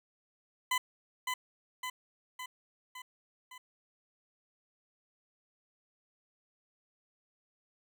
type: tone with echo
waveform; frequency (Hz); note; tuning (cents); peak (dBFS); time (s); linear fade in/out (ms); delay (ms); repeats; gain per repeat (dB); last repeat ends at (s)
20% pulse; 1010; B5; +39; -23; 0.71-0.78; 5; 560; 5; -4; 3.58
effects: none